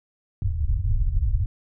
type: low-pass noise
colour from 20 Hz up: pink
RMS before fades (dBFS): -22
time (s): 0.42-1.46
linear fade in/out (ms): 2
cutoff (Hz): 120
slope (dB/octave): 96
effects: none